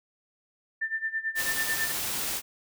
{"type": "tone with tremolo", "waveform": "sine", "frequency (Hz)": 1785, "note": "A6", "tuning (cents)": 24, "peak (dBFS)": -25, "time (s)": [0.81, 1.92], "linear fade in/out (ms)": 10, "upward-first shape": "sine", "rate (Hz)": 9.1, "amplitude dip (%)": 85}
{"type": "noise", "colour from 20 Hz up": "white", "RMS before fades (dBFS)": -31, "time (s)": [1.35, 2.42], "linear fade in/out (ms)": 50}
{"effects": []}